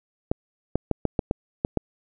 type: clicks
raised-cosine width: 2 ms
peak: -8 dBFS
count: 8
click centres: 0.315 / 0.756 / 0.913 / 1.053 / 1.192 / 1.311 / 1.649 / 1.773 s
effects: none